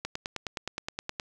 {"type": "click train", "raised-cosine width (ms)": 0.2, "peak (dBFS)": -15, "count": 12, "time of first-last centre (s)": [0.05, 1.198], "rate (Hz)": 9.58, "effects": []}